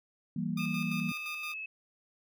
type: chord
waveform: sine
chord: E diminished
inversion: none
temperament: equal with one note detuned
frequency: 164.81 / 193.52 / 233.1 Hz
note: E3 / G3 / Bb3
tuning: 0 / -22 / 0 cents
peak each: -35 dBFS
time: 0.36-1.12 s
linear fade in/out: 5 ms
type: tone with tremolo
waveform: 15% pulse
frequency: 1217 Hz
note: D#6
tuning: 39 cents flat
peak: -33 dBFS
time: 0.57-1.54 s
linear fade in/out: 5 ms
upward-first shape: square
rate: 5.8 Hz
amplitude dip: 55%
type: tone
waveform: sine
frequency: 2592 Hz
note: E7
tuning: 30 cents flat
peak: -37 dBFS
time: 0.59-1.66 s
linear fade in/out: 5 ms
effects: none

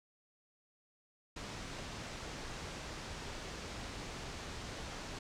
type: low-pass noise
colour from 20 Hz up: pink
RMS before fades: -45 dBFS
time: 1.36-5.19 s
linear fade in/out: 5 ms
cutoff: 7100 Hz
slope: 24 dB/octave
effects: none

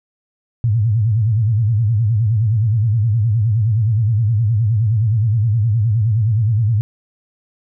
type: tone with vibrato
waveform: sine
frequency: 110 Hz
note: A2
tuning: in tune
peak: -12 dBFS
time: 0.64-6.81 s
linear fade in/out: 0 ms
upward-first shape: sine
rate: 9.6 Hz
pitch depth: 160 cents each way
effects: none

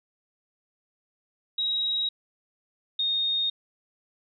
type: tone pair in turn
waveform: sine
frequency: 3820 / 3698 Hz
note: A#7 / A#7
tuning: +42 / -15 cents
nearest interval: minor second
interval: 57 cents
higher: first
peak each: -24 / -23 dBFS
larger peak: second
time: 1.58-2.09 / 2.99-3.5 s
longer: neither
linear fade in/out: 5 ms
effects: none

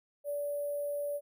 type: tone with sample-and-hold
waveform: sine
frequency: 578 Hz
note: D5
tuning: 28 cents flat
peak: -32 dBFS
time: 0.24-1.21 s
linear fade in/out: 50 ms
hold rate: 11025 Hz
effects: none

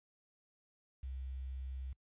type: tone with quantisation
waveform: sine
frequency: 65.41 Hz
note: C2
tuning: in tune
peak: -40 dBFS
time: 1.03-1.93 s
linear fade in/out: 5 ms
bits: 11
effects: noise-tail reverb RT60 0.1 s tail -25 dB re dry + resampled to 8000 Hz

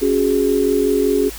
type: chord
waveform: sine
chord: C# suspended fourth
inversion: none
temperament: equal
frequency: 277.2 / 370 / 415.3 Hz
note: C#4 / F#4 / G#4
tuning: 0 / 0 / 0 cents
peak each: -19 / -19 / -16 dBFS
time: 0.01-1.3 s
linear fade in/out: 20 ms
effects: added 50 Hz sine -34 dBFS peak until 1.38 s + white hiss -34 dBFS RMS until 1.38 s

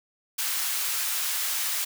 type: high-pass noise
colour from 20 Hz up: white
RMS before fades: -28 dBFS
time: 0.38-1.85 s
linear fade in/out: 10 ms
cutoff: 1100 Hz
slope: 12 dB/octave
effects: none

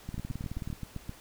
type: two click trains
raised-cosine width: 5 ms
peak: -24 / -24 dBFS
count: 13 / 8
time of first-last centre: 0.09-0.728 / 0.18-1.094 s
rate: 18.8 / 7.66 Hz
effects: pink hiss -53 dBFS RMS until 1.2 s

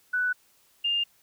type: tone pair in turn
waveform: sine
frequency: 1488 / 2809 Hz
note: F#6 / F7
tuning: +9 / +9 cents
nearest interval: major seventh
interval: 1100 cents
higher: second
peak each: -23 dBFS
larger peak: neither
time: 0.13-0.33 / 0.84-1.04 s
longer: neither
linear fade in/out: 10 ms
effects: white hiss -63 dBFS RMS until 1.22 s

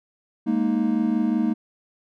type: chord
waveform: triangle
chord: Ab suspended second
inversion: none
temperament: equal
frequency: 207.7 / 233.1 / 311.1 Hz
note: Ab3 / Bb3 / Eb4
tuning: 0 / 0 / 0 cents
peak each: -23 / -20 / -23 dBFS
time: 0.46-1.54 s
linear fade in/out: 20 ms
effects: none

